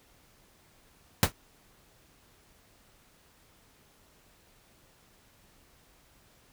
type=noise with exponential decay; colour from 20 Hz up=pink; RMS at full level=-17 dBFS; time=1.23-1.32 s; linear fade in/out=0 ms; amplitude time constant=19 ms; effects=pink hiss -62 dBFS RMS until 6.52 s